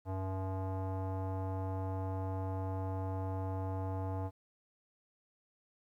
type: tone with low-pass filter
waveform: square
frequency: 94.9 Hz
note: F#2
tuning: 44 cents sharp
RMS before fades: -37 dBFS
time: 0.05-4.31 s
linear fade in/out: 50 ms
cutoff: 840 Hz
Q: 2.8
effects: 12-bit